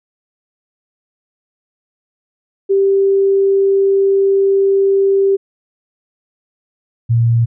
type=tone pair in turn; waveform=sine; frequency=392 / 116.54 Hz; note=G4 / A#2; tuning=0 / 0 cents; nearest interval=octave + major sixth; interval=2100 cents; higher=first; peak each=-9 dBFS; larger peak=neither; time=2.69-5.37 / 7.09-7.46 s; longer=first; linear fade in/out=20 ms; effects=none